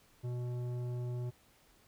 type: tone with tanh clipping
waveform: sine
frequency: 122.8 Hz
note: B2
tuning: 9 cents flat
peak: -37 dBFS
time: 0.23-1.31 s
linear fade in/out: 20 ms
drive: 12 dB
effects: pink hiss -66 dBFS RMS until 1.87 s